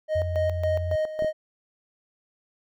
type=tone with tremolo; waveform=triangle; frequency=622.3 Hz; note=D#5; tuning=in tune; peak=-20 dBFS; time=0.08-1.33 s; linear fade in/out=50 ms; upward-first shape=square; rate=3.6 Hz; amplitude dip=70%
type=tone with vibrato; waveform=sine; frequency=87.31 Hz; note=F2; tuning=in tune; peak=-26 dBFS; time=0.15-0.96 s; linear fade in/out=10 ms; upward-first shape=sine; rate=4 Hz; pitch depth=13 cents each way
type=clicks; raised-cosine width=2 ms; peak=-21 dBFS; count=2; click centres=1.223 / 1.246 s
effects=none